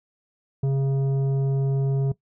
sine tone with tanh clipping, 136.4 Hz, C#3, 28 cents flat, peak -21 dBFS, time 0.63-2.12 s, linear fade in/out 5 ms, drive 9 dB, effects noise-tail reverb RT60 0.1 s tail -18 dB re dry

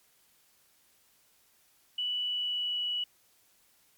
sine tone with pitch glide, 2960 to 2941 Hz, F#7 to F#7, 0 to -11 cents, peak -29 dBFS, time 1.98-3.04 s, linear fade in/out 5 ms, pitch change -11 cents, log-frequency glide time 2.23-2.83 s, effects white hiss -66 dBFS RMS until 3.97 s + MP3 96 kbps

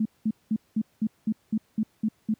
sine tone bursts, 217.6 Hz, A3, 19 cents flat, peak -21 dBFS, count 10, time 0-2.34 s, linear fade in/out 5 ms, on 54 ms, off 200 ms, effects pink hiss -66 dBFS RMS until 2.39 s + high-pass 80 Hz 12 dB/octave

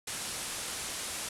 white low-pass noise, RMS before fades -38 dBFS, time 0.07-1.29 s, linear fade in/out 5 ms, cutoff 11000 Hz, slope 48 dB/octave, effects none

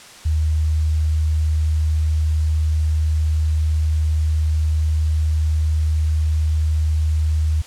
sine tone, 77.78 Hz, D#2, in tune, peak -15 dBFS, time 0.25-7.62 s, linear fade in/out 10 ms, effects white hiss -41 dBFS RMS until 7.66 s + low-pass 8000 Hz 12 dB/octave

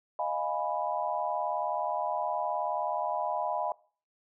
sine chord, F half-diminished seventh, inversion third, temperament equal with one note detuned, 619.4 / 698.5 / 830.6 / 987.8 Hz, Eb5 / F5 / Ab5 / Cb6, -8 / 0 / 0 / 0 cents, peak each -34 dBFS, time 0.19-3.72 s, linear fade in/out 2 ms, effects noise-tail reverb RT60 0.4 s tail -21 dB re dry

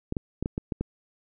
clicks, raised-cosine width 3 ms, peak -15 dBFS, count 7, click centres 0.124 / 0.168 / 0.426 / 0.459 / 0.579 / 0.722 / 0.81 s, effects none

